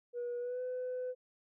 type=tone with pitch glide; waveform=sine; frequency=483.2 to 504 Hz; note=B4 to B4; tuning=-38 to +35 cents; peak=-34 dBFS; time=0.13-1.15 s; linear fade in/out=50 ms; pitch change=+73 cents; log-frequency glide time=0.39-0.61 s; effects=tanh soft clip ceiling -33 dBFS